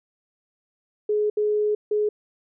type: tone bursts at uneven times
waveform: sine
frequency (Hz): 421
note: G#4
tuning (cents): +24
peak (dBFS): -19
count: 3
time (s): 1.09-1.3 / 1.37-1.75 / 1.91-2.09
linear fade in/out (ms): 5
effects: none